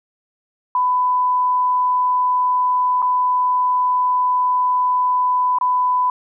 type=tone with dropouts; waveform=sine; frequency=999 Hz; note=B5; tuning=20 cents sharp; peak=-14 dBFS; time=0.75-6.1 s; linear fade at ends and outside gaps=2 ms; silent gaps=3.02-3.025 / 5.586-5.611 s; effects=none